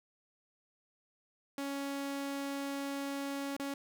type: tone with dropouts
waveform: sawtooth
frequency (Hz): 278.5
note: C#4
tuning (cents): +8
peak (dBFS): -32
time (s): 1.58-3.74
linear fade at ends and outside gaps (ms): 2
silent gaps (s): 3.566-3.597
effects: none